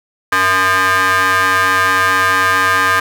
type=ring-modulated tone; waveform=30% pulse; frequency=188.3 Hz; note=F#3; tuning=31 cents sharp; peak=-5 dBFS; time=0.32-3 s; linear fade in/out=5 ms; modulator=1410 Hz; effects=none